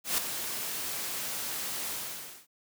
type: noise with ADSR envelope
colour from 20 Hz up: white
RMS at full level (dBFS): -26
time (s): 0.04-2.47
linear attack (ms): 140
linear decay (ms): 4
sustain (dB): -9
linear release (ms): 570
effects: high-pass 100 Hz 12 dB/octave